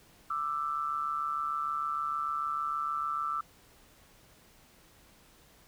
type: tone pair together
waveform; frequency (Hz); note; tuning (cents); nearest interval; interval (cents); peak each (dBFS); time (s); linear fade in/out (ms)
sine; 1179.4 / 1326; D6 / E6; +7 / +10; major second; 203; -34 / -32; 0.3-3.41; 5
effects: pink hiss -60 dBFS RMS until 5.67 s